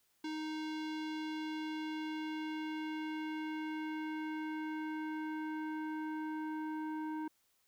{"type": "tone with low-pass filter sweep", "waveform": "square", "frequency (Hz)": 311.1, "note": "D#4", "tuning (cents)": 0, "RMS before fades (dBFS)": -40, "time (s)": [0.24, 7.28], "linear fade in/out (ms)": 5, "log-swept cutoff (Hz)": [4500, 1200], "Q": 1.4, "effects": ["white hiss -75 dBFS RMS until 7.67 s"]}